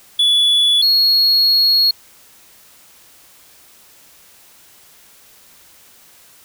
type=tone pair in turn; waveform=triangle; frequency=3425 / 4315 Hz; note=A7 / C#8; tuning=-47 / -47 cents; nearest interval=major third; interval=400 cents; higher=second; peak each=-9 dBFS; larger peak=neither; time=0.19-0.82 / 0.82-1.91 s; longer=second; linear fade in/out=5 ms; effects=white hiss -47 dBFS RMS until 6.44 s